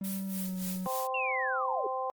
triangle tone with pitch glide, 193.1 to 185.34 Hz, G3 to F#3, -26 to +3 cents, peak -31 dBFS, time 0.01-0.87 s, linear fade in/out 2 ms, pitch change -71 cents, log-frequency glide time 0.26-0.56 s
blue noise with tremolo, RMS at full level -38 dBFS, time 0.04-1.07 s, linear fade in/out 0 ms, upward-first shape sine, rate 3.5 Hz, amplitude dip 80%
harmonic tone, 260 Hz, C4, 11 cents flat, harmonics 2 / 3 / 4, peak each -35 / -35 / -35 dBFS, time 0.86-2.1 s, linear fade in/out 0 ms
sine linear sweep, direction down, 2794 to 371.9 Hz, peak -31 dBFS, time 1.14-1.87 s, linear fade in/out 5 ms
effects Opus 32 kbps

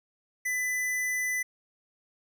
square tone, 2000 Hz, B6, 21 cents sharp, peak -28 dBFS, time 0.45-1.43 s, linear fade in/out 10 ms, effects none

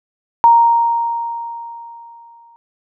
sine tone with exponential decay, 932.3 Hz, A#5, in tune, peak -4 dBFS, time 0.44-2.56 s, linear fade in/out 0 ms, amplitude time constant 460 ms, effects none

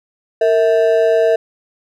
triangle ring-modulated tone, 554.4 Hz, C#5, in tune, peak -5 dBFS, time 0.41-1.36 s, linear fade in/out 5 ms, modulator 95.2 Hz, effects none

